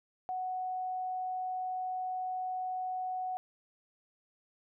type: tone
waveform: sine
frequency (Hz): 741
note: F#5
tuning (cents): +2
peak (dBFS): -33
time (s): 0.29-3.37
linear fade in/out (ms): 0
effects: none